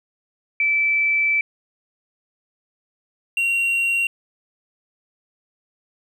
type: tone pair in turn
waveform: sine / triangle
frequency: 2319 / 2751 Hz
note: D7 / F7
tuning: -22 / -27 cents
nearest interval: minor third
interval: 295 cents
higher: second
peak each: -16 dBFS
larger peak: neither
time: 0.6-1.41 / 3.37-4.07 s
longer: first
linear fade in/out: 2 ms
effects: none